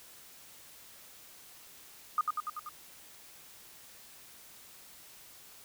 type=tone with echo; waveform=sine; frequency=1227 Hz; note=D#6; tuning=25 cents flat; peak=-24 dBFS; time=2.18-2.21 s; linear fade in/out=2 ms; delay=96 ms; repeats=5; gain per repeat=-3 dB; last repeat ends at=2.69 s; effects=white hiss -54 dBFS RMS until 5.64 s